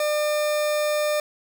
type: tone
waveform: 40% pulse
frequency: 600 Hz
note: D5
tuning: 37 cents sharp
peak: -20 dBFS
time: 0-1.2 s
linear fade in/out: 2 ms
effects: none